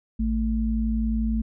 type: tone pair together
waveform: sine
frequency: 55.5 / 222 Hz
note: A1 / A3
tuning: +16 / +16 cents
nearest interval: 2 octaves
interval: 2400 cents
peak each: -24 dBFS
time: 0.19-1.42 s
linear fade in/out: 10 ms
effects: none